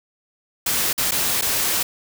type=noise with dropouts; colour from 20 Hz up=white; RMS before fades=-21 dBFS; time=0.66-1.83 s; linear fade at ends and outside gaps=5 ms; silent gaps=0.93-0.978 / 1.111-1.118 / 1.413-1.421 s; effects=none